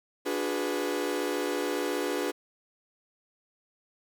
40% pulse chord, G# half-diminished seventh, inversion second, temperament equal with one note detuned, 293.7 / 360.7 / 415.3 / 493.9 Hz, D4 / F#4 / G#4 / B4, 0 / -44 / 0 / 0 cents, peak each -33 dBFS, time 0.25-2.32 s, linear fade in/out 20 ms, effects none

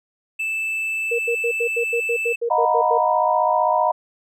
triangle tone, 2637 Hz, E7, in tune, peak -20 dBFS, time 0.39-2.36 s, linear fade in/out 10 ms
sine tone bursts, 469.7 Hz, A#4, 13 cents sharp, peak -19 dBFS, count 12, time 1.11-2.982 s, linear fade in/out 10 ms, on 79 ms, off 84 ms
sine chord, B major seventh, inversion first, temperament equal with one note detuned, 622.3 / 722.3 / 932.3 / 987.8 Hz, D#5 / F#5 / A#5 / B5, 0 / -42 / 0 / 0 cents, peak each -21 dBFS, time 2.5-3.92 s, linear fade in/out 10 ms
effects none

